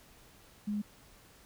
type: tone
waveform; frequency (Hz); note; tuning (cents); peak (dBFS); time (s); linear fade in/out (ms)
sine; 207.7; G#3; 0; -31; 0.67-0.82; 10
effects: pink hiss -59 dBFS RMS until 1.45 s